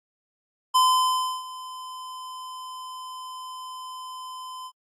square tone with ADSR envelope, 1023 Hz, C6, 39 cents flat, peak -16 dBFS, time 0.74-4.72 s, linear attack 17 ms, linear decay 670 ms, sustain -20 dB, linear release 57 ms, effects low-pass 12000 Hz 12 dB/octave + AAC 64 kbps

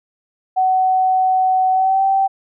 sine tone with pitch glide, 750 to 776 Hz, F#5 to G5, +23 to -18 cents, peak -12 dBFS, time 0.56-2.28 s, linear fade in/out 20 ms, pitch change +59 cents, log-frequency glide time 1.71-2.03 s, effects none

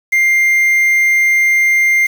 triangle tone with quantisation, 2100 Hz, C7, 6 cents sharp, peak -7 dBFS, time 0.12-2.07 s, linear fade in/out 10 ms, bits 5, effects none

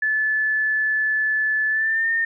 sine tone with pitch glide, 1735 to 1822.3 Hz, A6 to A#6, -25 to -40 cents, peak -18 dBFS, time 0.02-2.25 s, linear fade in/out 5 ms, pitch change +85 cents, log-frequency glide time 1.69-2.1 s, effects none

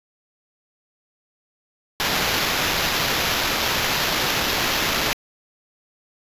white noise with sample-and-hold, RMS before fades -22 dBFS, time 2-5.13 s, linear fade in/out 0 ms, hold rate 8820 Hz, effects resampled to 32000 Hz

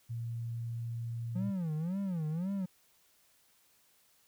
sine tone, 116.54 Hz, A#2, in tune, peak -35 dBFS, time 0.09-1.51 s, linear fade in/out 20 ms
triangle tone with vibrato, 174.61 Hz, F3, in tune, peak -30 dBFS, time 1.35-2.66 s, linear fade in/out 10 ms, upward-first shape sine, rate 1.9 Hz, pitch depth 230 cents each way
effects white hiss -68 dBFS RMS until 4.27 s

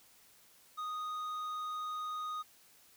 triangle tone with tanh clipping, 1242 Hz, D#6, 3 cents flat, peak -38 dBFS, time 0.77-2.43 s, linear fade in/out 20 ms, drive 11 dB, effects white hiss -63 dBFS RMS until 2.96 s

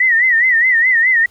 sine tone with vibrato, 1931 Hz, B6, 39 cents flat, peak -9 dBFS, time 0-1.26 s, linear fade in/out 5 ms, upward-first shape sine, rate 4.8 Hz, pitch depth 120 cents each way, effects pink hiss -51 dBFS RMS until 1.3 s

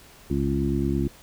harmonic tone with a mistuned harmonic, 69 Hz, C#2, 7 cents flat, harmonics 1 / 2 / 3 / 4 / 5, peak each -28 / -28 / -28 / -28 / -28 dBFS, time 0.3-1.08 s, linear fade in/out 5 ms, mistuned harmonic 1, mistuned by -41 cents, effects pink hiss -50 dBFS RMS until 1.22 s

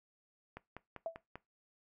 click train, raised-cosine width 0.5 ms, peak -30 dBFS, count 5, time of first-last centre 0.57-1.356 s, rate 5.09 Hz
sine tone with exponential decay, 660 Hz, E5, 2 cents sharp, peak -32 dBFS, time 1.06-1.21 s, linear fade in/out 1 ms, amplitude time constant 31 ms
effects noise-tail reverb RT60 0.2 s tail -20 dB re dry

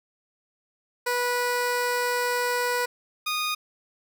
15% pulse tone pair in turn, 489.6 / 1233.7 Hz, B4 / D#6, -15 / -15 cents, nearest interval octave + major third, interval 1600 cents, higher second, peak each -17 / -19 dBFS, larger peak first, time 1.06-2.86 / 3.26-3.55 s, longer first, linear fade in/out 10 ms, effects none

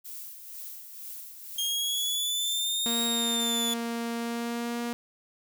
violet noise with tremolo, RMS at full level -40 dBFS, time 0.04-3.08 s, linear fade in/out 20 ms, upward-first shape sine, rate 2.1 Hz, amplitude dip 50%
sawtooth linear two-way sweep, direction up then down, 3225 to 3743 to 3453 Hz, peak -24 dBFS, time 1.58-3.74 s, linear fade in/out 5 ms, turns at 3.03 s
sawtooth tone with pitch glide, 233.1 to 237.3 Hz, A#3 to A#3, 0 to +31 cents, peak -26 dBFS, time 2.86-4.93 s, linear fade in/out 0 ms, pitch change +31 cents, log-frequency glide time 4.16-4.81 s
effects none

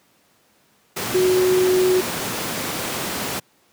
sine tone in noise, 368.8 Hz, F#4, 6 cents flat, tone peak -14 dBFS, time 1.14-2.01 s, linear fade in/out 10 ms, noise pink, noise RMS -25 dBFS, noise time 0.96-3.4 s, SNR +8 dB, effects pink hiss -59 dBFS RMS until 3.72 s + high-pass 150 Hz 12 dB/octave

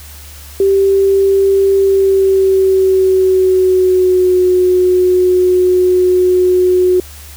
sine tone with pitch glide, 390.9 to 364.7 Hz, G4 to F#4, -5 to -25 cents, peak -7 dBFS, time 0.6-7 s, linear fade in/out 2 ms, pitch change -120 cents, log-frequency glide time 1.76-4.41 s, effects added 73 Hz sine -33 dBFS peak until 7.36 s + white hiss -36 dBFS RMS until 7.36 s

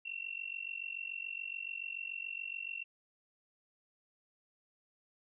sine tone with amplitude modulation, 2721 Hz, F7, 46 cents flat, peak -35 dBFS, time 0.05-2.84 s, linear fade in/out 10 ms, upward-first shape sine, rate 47 Hz, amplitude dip 90%, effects none

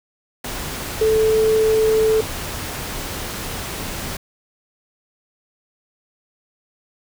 sine tone in noise, 438.3 Hz, A4, 7 cents flat, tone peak -13 dBFS, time 1.01-2.21 s, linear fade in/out 5 ms, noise pink, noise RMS -28 dBFS, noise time 0.44-4.17 s, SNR +12 dB, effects none

